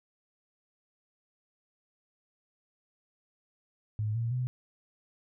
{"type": "tone with pitch steps", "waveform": "sine", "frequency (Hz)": [107, 116.01, 125.78], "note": ["A2", "A#2", "B2"], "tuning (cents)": [-48, -8, 32], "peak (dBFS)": -28, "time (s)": [3.99, 4.47], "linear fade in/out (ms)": 0, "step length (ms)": 160, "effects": []}